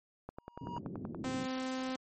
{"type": "click train", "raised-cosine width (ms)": 1, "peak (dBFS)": -28, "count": 11, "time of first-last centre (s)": [0.29, 1.242], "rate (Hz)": 10.5}
{"type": "tone with exponential growth", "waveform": "triangle", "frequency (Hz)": 954, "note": "A#5", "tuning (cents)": 40, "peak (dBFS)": -34, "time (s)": [0.37, 0.78], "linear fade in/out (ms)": 1, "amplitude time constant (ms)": 88}
{"type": "band-pass noise", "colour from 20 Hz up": "pink", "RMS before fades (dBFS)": -43, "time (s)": [0.61, 1.46], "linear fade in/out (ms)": 2, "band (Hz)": [120, 340], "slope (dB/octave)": 24}
{"type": "tone", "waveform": "sawtooth", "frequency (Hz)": 259.5, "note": "C4", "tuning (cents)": -14, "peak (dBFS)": -31, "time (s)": [1.24, 1.96], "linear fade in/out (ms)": 5}
{"effects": ["MP3 32 kbps"]}